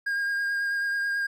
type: tone with vibrato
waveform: triangle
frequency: 1619 Hz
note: G#6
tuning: 45 cents flat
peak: -23 dBFS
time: 0.06-1.27 s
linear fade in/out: 10 ms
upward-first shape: triangle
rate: 9.2 Hz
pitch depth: 17 cents each way
effects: none